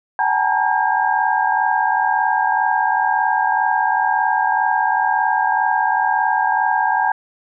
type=tone cluster; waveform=sine; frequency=761 / 839 / 881 / 944 / 1610 Hz; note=F#5 / G#5 / A5 / A#5 / G6; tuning=+48 / +17 / +2 / +22 / +46 cents; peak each=-21 dBFS; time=0.19-7.12 s; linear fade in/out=2 ms; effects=none